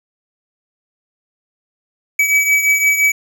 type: beating tone pair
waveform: square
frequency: 2283 / 2288.8 Hz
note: D7 / D7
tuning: -50 / -45 cents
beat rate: 5.8 Hz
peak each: -13 / -19 dBFS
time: 2.19-3.12 s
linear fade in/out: 5 ms
effects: none